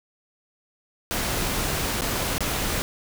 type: noise with dropouts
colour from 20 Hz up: pink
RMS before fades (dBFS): -26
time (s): 1.11-2.82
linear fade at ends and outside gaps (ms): 0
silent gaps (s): 2.009-2.019 / 2.381-2.406
effects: none